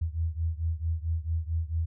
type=beating tone pair; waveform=sine; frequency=80.2 / 84.7 Hz; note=E2 / E2; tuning=-47 / +48 cents; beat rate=4.5 Hz; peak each=-29 / -31 dBFS; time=0.01-1.86 s; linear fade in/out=10 ms; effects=none